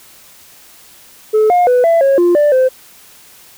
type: tone with pitch steps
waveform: sine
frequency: 431.7 / 712 / 496 / 668 / 547 / 349.8 / 589 / 517 Hz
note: A4 / F5 / B4 / E5 / C#5 / F4 / D5 / C5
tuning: -33 / +33 / +7 / +23 / -23 / +3 / +5 / -21 cents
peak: -5 dBFS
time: 1.33-2.69 s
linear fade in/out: 20 ms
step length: 170 ms
effects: tanh soft clip ceiling -6 dBFS + white hiss -42 dBFS RMS until 3.57 s